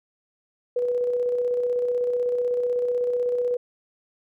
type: tone with tremolo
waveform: sine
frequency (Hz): 490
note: B4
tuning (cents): -14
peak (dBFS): -20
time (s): 0.76-3.57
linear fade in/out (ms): 5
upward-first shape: square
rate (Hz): 16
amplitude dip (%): 25
effects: none